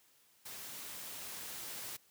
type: noise with level ramp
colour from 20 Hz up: white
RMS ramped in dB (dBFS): -47 to -44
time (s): 0.45-1.97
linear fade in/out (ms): 10
effects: white hiss -68 dBFS RMS until 2.1 s + high-pass 80 Hz 12 dB/octave